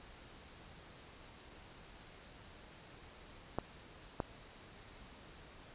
clicks, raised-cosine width 1 ms, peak -20 dBFS, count 2, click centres 3.586 / 4.202 s, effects pink hiss -56 dBFS RMS until 5.74 s + resampled to 8000 Hz

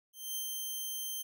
5% pulse tone with ADSR envelope, 3136 Hz, G7, in tune, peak -26 dBFS, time 0.13-1.23 s, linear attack 230 ms, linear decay 95 ms, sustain -2 dB, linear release 16 ms, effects none

